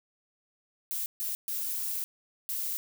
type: noise bursts at uneven times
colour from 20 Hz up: violet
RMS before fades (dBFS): -33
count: 4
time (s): 0.91-1.06 / 1.2-1.35 / 1.48-2.04 / 2.49-2.77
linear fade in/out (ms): 0
effects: none